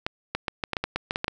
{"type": "clicks", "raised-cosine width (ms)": 0.3, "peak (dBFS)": -10, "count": 12, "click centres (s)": [0.065, 0.35, 0.482, 0.638, 0.733, 0.768, 0.84, 0.96, 1.109, 1.159, 1.244, 1.281], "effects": []}